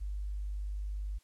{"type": "tone", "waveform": "sine", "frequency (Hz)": 50.1, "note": "G1", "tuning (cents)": 38, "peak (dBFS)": -34, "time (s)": [0, 1.19], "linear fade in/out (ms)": 20, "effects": ["white hiss -69 dBFS RMS until 1.23 s", "low-pass 10000 Hz 12 dB/octave"]}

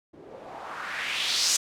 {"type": "noise with low-pass filter sweep", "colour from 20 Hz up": "blue", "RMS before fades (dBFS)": -30, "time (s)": [0.13, 1.57], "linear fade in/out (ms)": 10, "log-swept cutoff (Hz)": [310, 6800], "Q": 2.4, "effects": []}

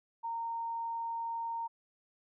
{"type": "tone", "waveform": "sine", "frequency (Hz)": 922, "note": "A#5", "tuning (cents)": -19, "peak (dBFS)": -34, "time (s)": [0.23, 1.68], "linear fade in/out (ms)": 20, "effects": []}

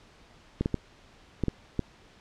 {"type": "clicks", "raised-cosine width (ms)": 3, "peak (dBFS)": -13, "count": 6, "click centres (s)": [0.61, 0.659, 0.743, 1.437, 1.483, 1.793], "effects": ["pink hiss -56 dBFS RMS until 2.2 s", "low-pass 5000 Hz 12 dB/octave"]}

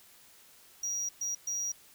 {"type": "tone bursts at uneven times", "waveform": "triangle", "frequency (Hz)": 5750, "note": "F8", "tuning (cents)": 50, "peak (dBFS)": -30, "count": 3, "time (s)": [[0.83, 1.09], [1.21, 1.35], [1.47, 1.72]], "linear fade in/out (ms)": 5, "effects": ["white hiss -58 dBFS RMS until 1.94 s"]}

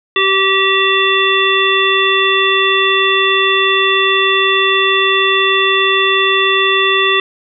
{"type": "harmonic tone", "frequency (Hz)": 386.8, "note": "G4", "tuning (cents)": -23, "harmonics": [1, 3, 5, 7, 9], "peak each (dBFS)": [-16, -16, -16, -16, -16], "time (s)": [0.16, 7.2], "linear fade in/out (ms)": 2, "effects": []}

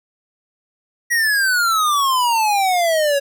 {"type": "exponential sweep", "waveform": "square", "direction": "down", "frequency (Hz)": [1924, 551], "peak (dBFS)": -15, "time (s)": [1.1, 3.2], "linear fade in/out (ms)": 20, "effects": ["9-bit"]}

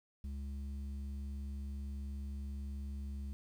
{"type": "tone with low-pass filter", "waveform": "square", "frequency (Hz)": 69.3, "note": "C#2", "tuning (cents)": 0, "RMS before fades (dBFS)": -42, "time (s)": [0.24, 3.33], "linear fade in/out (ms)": 0, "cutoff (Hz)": 160, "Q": 2.6, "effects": ["11-bit"]}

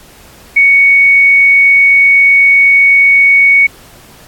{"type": "tone", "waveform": "sine", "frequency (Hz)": 2228, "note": "C#7", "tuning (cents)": 8, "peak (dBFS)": -3, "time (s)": [0.56, 3.67], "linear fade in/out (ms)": 10, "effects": ["pink hiss -39 dBFS RMS until 4.27 s", "AAC 64 kbps"]}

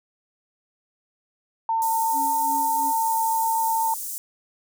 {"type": "tone", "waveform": "sine", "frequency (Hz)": 902, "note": "A5", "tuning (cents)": 43, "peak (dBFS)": -20, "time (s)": [1.69, 3.94], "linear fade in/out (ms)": 2}
{"type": "high-pass noise", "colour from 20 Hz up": "pink", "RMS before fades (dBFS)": -32, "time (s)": [1.82, 4.18], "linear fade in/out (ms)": 0, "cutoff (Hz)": 7400, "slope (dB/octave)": 24}
{"type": "tone with tremolo", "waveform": "triangle", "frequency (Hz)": 277.2, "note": "C#4", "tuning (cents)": 0, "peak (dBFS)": -30, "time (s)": [2.12, 2.93], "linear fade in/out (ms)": 50, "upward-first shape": "sine", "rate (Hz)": 2.9, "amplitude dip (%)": 75}
{"effects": []}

